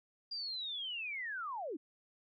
sine linear sweep, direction down, 4837 to 261.6 Hz, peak -38 dBFS, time 0.31-1.77 s, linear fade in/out 10 ms, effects none

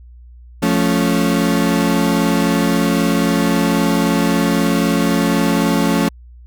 35% pulse chord, F augmented, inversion none, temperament equal with one note detuned, 174.61 / 218.4 / 277.2 Hz, F3 / A3 / C#4, 0 / -13 / 0 cents, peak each -16 dBFS, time 0.62-6.09 s, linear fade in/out 10 ms, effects added 60 Hz sine -37 dBFS peak until 6.46 s

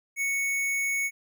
square tone, 2217 Hz, C#7, in tune, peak -26 dBFS, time 0.16-1.11 s, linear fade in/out 50 ms, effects none

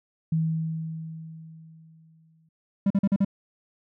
sine tone with exponential decay, 160.9 Hz, E3, 42 cents flat, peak -20 dBFS, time 0.32-2.49 s, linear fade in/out 5 ms, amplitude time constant 470 ms
triangle tone bursts, 197.7 Hz, G3, 15 cents sharp, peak -16 dBFS, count 5, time 2.86-3.248 s, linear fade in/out 5 ms, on 44 ms, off 42 ms
effects none

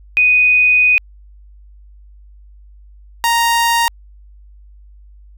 sine / sawtooth tone pair in turn, 2489 / 932.3 Hz, D#7 / A#5, 0 / 0 cents, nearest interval octave + perfect fourth, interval 1700 cents, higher first, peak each -8 dBFS, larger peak neither, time 0.17-0.98 / 3.24-3.88 s, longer first, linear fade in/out 0 ms, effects added 50 Hz sine -39 dBFS peak until 5.37 s

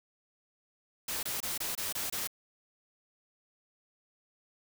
white noise bursts, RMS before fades -35 dBFS, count 7, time 1.08-2.274 s, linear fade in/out 5 ms, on 150 ms, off 24 ms, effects none

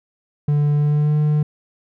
triangle tone with pitch glide, 146.83 to 150.18 Hz, D3 to D3, 0 to +39 cents, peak -12 dBFS, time 0.48-1.43 s, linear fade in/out 5 ms, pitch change +39 cents, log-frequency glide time 0.75-1.16 s, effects none

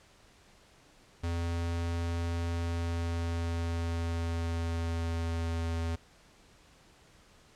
square tone with pitch glide, 84.8 to 82.96 Hz, E2 to E2, +50 to +12 cents, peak -31 dBFS, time 1.23-5.96 s, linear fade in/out 10 ms, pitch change -38 cents, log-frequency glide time 2.53-5.84 s, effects pink hiss -60 dBFS RMS until 7.55 s + low-pass 8000 Hz 12 dB/octave

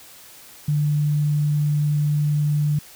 sine tone, 148.2 Hz, D3, 16 cents sharp, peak -17 dBFS, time 0.68-2.79 s, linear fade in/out 5 ms, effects white hiss -45 dBFS RMS until 2.95 s

